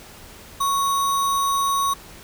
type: tone with sample-and-hold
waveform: sine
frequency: 1108.7 Hz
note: C#6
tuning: in tune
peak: -18 dBFS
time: 0.6-1.94 s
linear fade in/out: 10 ms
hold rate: 4900 Hz
effects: pink hiss -43 dBFS RMS until 2.23 s